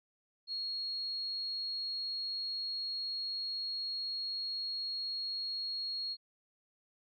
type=tone; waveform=sine; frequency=4299 Hz; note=C8; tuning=46 cents sharp; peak=-35 dBFS; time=0.47-6.17 s; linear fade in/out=50 ms; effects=AAC 64 kbps